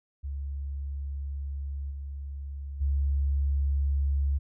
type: tone with level steps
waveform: sine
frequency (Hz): 69.8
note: C#2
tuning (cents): +13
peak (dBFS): -31 / -34 / -23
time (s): 0.23-4.39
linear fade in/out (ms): 20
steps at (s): 1.9 / 2.8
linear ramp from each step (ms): 20
effects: none